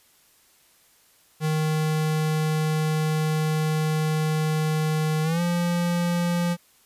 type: tone with pitch glide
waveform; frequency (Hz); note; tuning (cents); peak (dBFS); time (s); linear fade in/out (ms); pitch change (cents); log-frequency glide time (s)
square; 155.56 to 173.6; D#3 to F3; 0 to -10; -22; 1.4-6.57; 50; +190; 5.23-5.41
effects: white hiss -59 dBFS RMS until 6.85 s + resampled to 32000 Hz